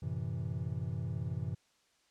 triangle chord, F# half-diminished seventh, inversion none, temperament equal with one note detuned, 92.5 / 112.38 / 130.81 / 164.81 Hz, F#2 / A2 / C3 / E3, 0 / +37 / 0 / 0 cents, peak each -38 / -38 / -37 / -39 dBFS, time 0.02-1.55 s, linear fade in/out 10 ms, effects white hiss -71 dBFS RMS until 2.1 s + low-pass 7000 Hz 12 dB/octave

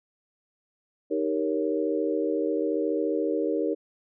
sine chord, Eb dominant seventh, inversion none, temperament equal, 311.1 / 392 / 466.2 / 554.4 Hz, Eb4 / G4 / Bb4 / Db5, 0 / 0 / 0 / 0 cents, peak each -28 / -30 / -28 / -32 dBFS, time 1.1-3.75 s, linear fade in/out 20 ms, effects none

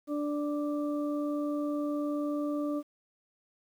harmonic tone, 293.7 Hz, D4, in tune, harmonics 1 / 2 / 4, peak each -30 / -36 / -43 dBFS, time 0.07-2.83 s, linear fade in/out 50 ms, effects 10-bit

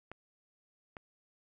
clicks, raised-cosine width 0.5 ms, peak -29 dBFS, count 2, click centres 0.116 / 0.968 s, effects none

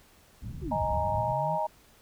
white low-pass noise, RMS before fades -38 dBFS, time 0.42-1.33 s, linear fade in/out 10 ms, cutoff 160 Hz, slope 24 dB/octave
sine linear two-way sweep, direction down then up, 403.6 to 55 to 171.1 Hz, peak -33 dBFS, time 0.61-1.59 s, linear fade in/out 50 ms, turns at 0.84 s
sine chord, D# suspended fourth, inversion none, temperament equal, 622.3 / 830.6 / 932.3 Hz, D#5 / G#5 / A#5, 0 / 0 / 0 cents, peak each -31 / -32 / -30 dBFS, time 0.71-1.67 s, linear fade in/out 10 ms
effects pink hiss -59 dBFS RMS until 2.01 s

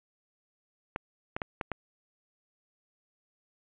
clicks, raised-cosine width 0.5 ms, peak -17 dBFS, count 5, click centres 0.961 / 1.365 / 1.418 / 1.612 / 1.717 s, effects resampled to 8000 Hz + 9-bit

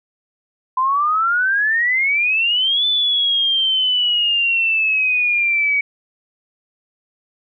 sine exponential two-way sweep, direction up then down, 1014 to 3520 to 2252 Hz, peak -14 dBFS, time 0.77-5.81 s, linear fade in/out 5 ms, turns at 2.86 s, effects none

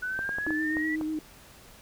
sine exponential sweep, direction up, 1480 to 1975.5 Hz, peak -29 dBFS, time 0.02-0.96 s, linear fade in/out 10 ms
clicks, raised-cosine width 1 ms, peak -22 dBFS, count 7, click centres 0.191 / 0.292 / 0.385 / 0.466 / 0.506 / 0.769 / 1.012 s
sine tone with vibrato, 311.1 Hz, D#4, in tune, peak -28 dBFS, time 0.47-1.19 s, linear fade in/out 2 ms, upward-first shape sine, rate 8.2 Hz, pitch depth 22 cents each way
effects pink hiss -52 dBFS RMS until 1.81 s

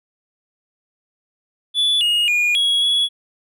triangle tone with pitch steps, 3450 / 2867 / 2435 / 3327 / 3370 Hz, A7 / F7 / D#7 / G#7 / G#7, -35 / +45 / -38 / +2 / +25 cents, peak -13 dBFS, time 1.74-3.09 s, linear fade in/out 50 ms, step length 270 ms, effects none

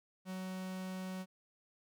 45% pulse tone, 186.6 Hz, F#3, 15 cents sharp, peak -40 dBFS, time 0.25-1.26 s, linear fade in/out 50 ms, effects none

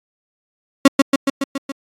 35% pulse tone with echo, 274.7 Hz, C#4, 16 cents flat, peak -3 dBFS, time 0.85-0.88 s, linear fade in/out 5 ms, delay 140 ms, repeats 6, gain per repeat -3 dB, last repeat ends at 1.72 s, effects low-pass 11000 Hz 12 dB/octave + AAC 64 kbps

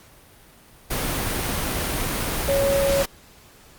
sine tone in noise, 554.4 Hz, C#5, in tune, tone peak -18 dBFS, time 2.48-3.03 s, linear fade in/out 10 ms, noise pink, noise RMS -25 dBFS, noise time 0.9-3.06 s, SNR +4 dB, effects pink hiss -50 dBFS RMS until 3.78 s + Opus 48 kbps

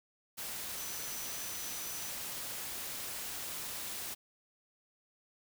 sine tone in noise, 6000 Hz, F#8, 23 cents sharp, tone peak -46 dBFS, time 0.77-2.11 s, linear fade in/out 20 ms, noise white, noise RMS -41 dBFS, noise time 0.37-4.15 s, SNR -8 dB, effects none

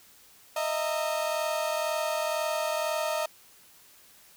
35% pulse tone cluster, 621 / 663 / 924 Hz, D#5 / E5 / A#5, -3 / +10 / -16 cents, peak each -28 / -31 / -33 dBFS, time 0.56-3.26 s, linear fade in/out 5 ms, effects white hiss -56 dBFS RMS until 4.36 s

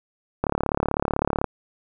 click train, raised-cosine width 1 ms, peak -7 dBFS, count 37, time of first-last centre 0.44-1.443 s, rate 35.9 Hz, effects none

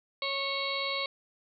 harmonic tone with a mistuned harmonic, 551 Hz, C#5, 11 cents flat, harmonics 1 / 2 / 4 / 5 / 6 / 7 / 8, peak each -37 / -37 / -35 / -43 / -42 / -36 / -38 dBFS, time 0.22-1.06 s, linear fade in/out 2 ms, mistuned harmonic 6, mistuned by -31 cents, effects none

